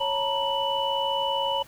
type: tone cluster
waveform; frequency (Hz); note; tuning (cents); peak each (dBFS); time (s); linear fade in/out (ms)
sine; 553 / 899 / 959 / 2969; C#5 / A5 / A#5 / F#7; -4 / +37 / +49 / +5; -29; 0-1.63; 10
effects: pink hiss -51 dBFS RMS until 1.67 s